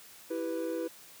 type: chord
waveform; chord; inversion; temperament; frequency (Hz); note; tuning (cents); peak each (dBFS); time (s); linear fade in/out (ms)
triangle; E minor; none; equal; 329.6 / 392 / 493.9; E4 / G4 / B4; 0 / 0 / 0; -33 / -38 / -33; 0.3-0.88; 10
effects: white hiss -53 dBFS RMS until 1.2 s + high-pass 100 Hz 12 dB/octave